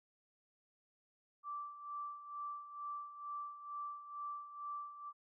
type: tone with tremolo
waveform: sine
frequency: 1168 Hz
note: D6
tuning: 10 cents flat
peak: -40 dBFS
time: 1.43-5.13 s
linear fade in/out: 50 ms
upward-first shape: sine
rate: 2.2 Hz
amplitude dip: 70%
effects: none

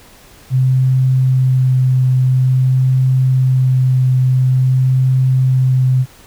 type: tone with vibrato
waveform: sine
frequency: 129.4 Hz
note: C3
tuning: 19 cents flat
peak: -9 dBFS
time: 0.5-6.06 s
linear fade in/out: 50 ms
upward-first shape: sine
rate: 0.48 Hz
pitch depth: 10 cents each way
effects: pink hiss -43 dBFS RMS until 6.26 s

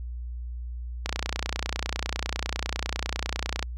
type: click train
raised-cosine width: 0.2 ms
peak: -10 dBFS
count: 78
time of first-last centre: 1.06-3.627 s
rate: 30 Hz
effects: added 60 Hz sine -32 dBFS peak until 3.77 s

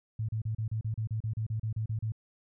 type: tone bursts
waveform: sine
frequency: 110 Hz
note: A2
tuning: in tune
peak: -29 dBFS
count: 15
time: 0.19-2.121 s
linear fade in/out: 5 ms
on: 97 ms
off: 34 ms
effects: none

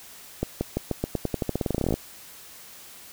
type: accelerating click train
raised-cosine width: 2 ms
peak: -11 dBFS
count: 23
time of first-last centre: 0.43-1.94 s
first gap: 180 ms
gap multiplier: 0.89
effects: white hiss -46 dBFS RMS until 3.12 s

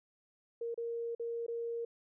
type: tone with dropouts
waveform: sine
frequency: 466.2 Hz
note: A#4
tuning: in tune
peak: -35 dBFS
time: 0.61-1.85 s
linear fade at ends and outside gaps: 5 ms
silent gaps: 0.744-0.776 / 1.15-1.196 / 1.465-1.481 s
effects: none

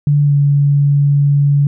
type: tone with pitch glide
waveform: sine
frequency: 145.4 to 142.74 Hz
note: D3 to D3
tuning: -17 to -49 cents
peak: -8 dBFS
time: 0.07-1.67 s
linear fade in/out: 2 ms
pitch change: -32 cents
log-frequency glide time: 0.23-0.34 s
effects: none

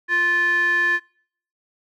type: tone with band-pass filter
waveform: square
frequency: 349.2 Hz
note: F4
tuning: in tune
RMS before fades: -19 dBFS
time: 0.08-1 s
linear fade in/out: 50 ms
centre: 1700 Hz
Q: 8
effects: noise-tail reverb RT60 0.6 s tail -26 dB re dry

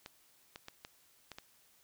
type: clicks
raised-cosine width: 0.2 ms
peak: -28 dBFS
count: 6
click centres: 0.061 / 0.559 / 0.684 / 0.849 / 1.317 / 1.385 s
effects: white hiss -67 dBFS RMS until 1.83 s

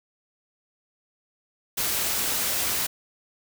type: noise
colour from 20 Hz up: white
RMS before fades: -26 dBFS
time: 1.77-2.87 s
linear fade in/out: 10 ms
effects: none

